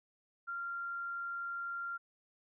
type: tone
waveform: sine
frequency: 1386 Hz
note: F6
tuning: 14 cents flat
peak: -37 dBFS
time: 0.47-1.98 s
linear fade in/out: 20 ms
effects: none